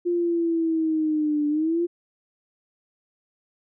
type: linear two-way sweep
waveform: sine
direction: down then up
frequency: 351.1 to 293.7 to 351.1 Hz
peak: -20 dBFS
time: 0.05-1.87 s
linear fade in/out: 20 ms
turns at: 1.48 s
effects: none